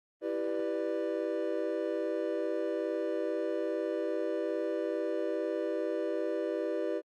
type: chord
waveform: triangle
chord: E minor seventh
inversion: none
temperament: equal with one note detuned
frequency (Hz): 329.6 / 392 / 493.9 / 592.8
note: E4 / G4 / B4 / D5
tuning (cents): 0 / 0 / 0 / +16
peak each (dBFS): -34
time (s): 0.21-7.02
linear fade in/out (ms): 50
effects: Opus 32 kbps